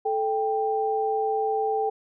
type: tone pair together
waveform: sine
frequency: 436.9 / 788 Hz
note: A4 / G5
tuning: -12 / +9 cents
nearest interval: minor seventh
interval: 1021 cents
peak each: -25 dBFS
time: 0.05-1.9 s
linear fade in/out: 10 ms
effects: none